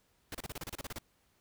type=noise bursts; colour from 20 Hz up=pink; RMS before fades=-41 dBFS; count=12; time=0.32-0.985 s; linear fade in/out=2 ms; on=27 ms; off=31 ms; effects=pink hiss -72 dBFS RMS until 1.4 s